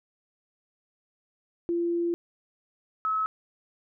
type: tone pair in turn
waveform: sine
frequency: 342.5 / 1290.5 Hz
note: F4 / E6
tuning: -34 / -37 cents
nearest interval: octave + major seventh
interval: 2297 cents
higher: second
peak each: -24 dBFS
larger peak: neither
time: 1.69-2.14 / 3.05-3.26 s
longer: first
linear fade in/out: 0 ms
effects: none